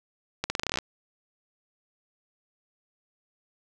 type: accelerating click train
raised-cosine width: 0.2 ms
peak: -10 dBFS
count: 12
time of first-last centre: 0.44-0.787 s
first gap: 60 ms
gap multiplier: 0.86
effects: none